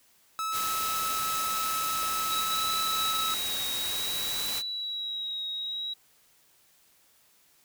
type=tone; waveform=45% pulse; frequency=1300 Hz; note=E6; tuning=24 cents flat; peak=-29 dBFS; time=0.39-3.34 s; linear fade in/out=0 ms
type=noise; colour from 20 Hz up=white; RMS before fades=-34 dBFS; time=0.51-4.63 s; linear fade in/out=50 ms
type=tone with vibrato; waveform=sine; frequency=3869 Hz; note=B7; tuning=36 cents flat; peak=-31 dBFS; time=2.3-5.94 s; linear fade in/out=10 ms; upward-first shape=triangle; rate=0.55 Hz; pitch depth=39 cents each way
effects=white hiss -63 dBFS RMS until 7.64 s